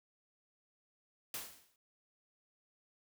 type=noise with exponential decay; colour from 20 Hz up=white; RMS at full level=-39 dBFS; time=1.34-1.76 s; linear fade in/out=2 ms; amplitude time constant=90 ms; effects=none